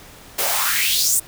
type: noise with high-pass filter sweep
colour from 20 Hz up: white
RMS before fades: -19 dBFS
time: 0.38-1.2 s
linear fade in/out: 10 ms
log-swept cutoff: 430 to 9100 Hz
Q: 3.7
effects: pink hiss -43 dBFS RMS until 1.27 s